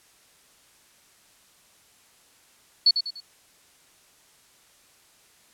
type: tone with echo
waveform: sine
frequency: 4414 Hz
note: C#8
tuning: 8 cents flat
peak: -13 dBFS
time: 2.86-2.91 s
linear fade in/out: 5 ms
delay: 98 ms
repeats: 3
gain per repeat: -8 dB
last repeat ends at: 3.204 s
effects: white hiss -58 dBFS RMS until 5.53 s + low-pass 11000 Hz 12 dB/octave